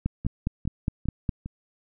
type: two click trains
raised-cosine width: 5 ms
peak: -12 / -22 dBFS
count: 7 / 4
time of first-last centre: 0.06-1.292 / 0.25-1.46 s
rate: 4.87 / 2.48 Hz
effects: none